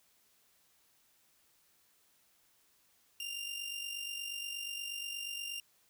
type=tone with amplitude modulation; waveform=sawtooth; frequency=2794 Hz; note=F7; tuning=in tune; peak=-33 dBFS; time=3.2-5.6 s; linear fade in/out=2 ms; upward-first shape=sine; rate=48.4 Hz; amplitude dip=55%; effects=white hiss -70 dBFS RMS until 5.89 s